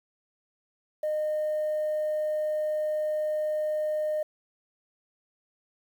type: tone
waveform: sine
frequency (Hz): 612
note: D#5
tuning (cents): -29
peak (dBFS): -24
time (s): 1.03-4.23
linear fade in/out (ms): 5
effects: tanh soft clip ceiling -23 dBFS + 9-bit